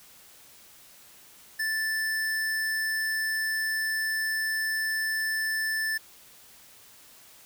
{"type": "tone", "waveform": "square", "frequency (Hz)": 1760, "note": "A6", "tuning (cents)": 0, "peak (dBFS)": -27, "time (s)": [1.59, 5.98], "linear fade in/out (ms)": 10, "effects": ["white hiss -53 dBFS RMS until 7.45 s"]}